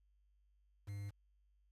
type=tone with quantisation; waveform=triangle; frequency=100.9 Hz; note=G#2; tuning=49 cents flat; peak=-40 dBFS; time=0.87-1.11 s; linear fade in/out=20 ms; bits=10; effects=added 50 Hz sine -70 dBFS peak until 1.71 s + resampled to 32000 Hz